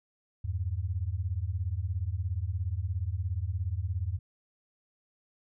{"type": "beating tone pair", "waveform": "sine", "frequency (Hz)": [82.41, 99.41], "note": ["E2", "G2"], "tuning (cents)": [0, 25], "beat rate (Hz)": 17, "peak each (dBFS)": [-32, -32], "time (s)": [0.44, 4.19], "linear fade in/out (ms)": 10, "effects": []}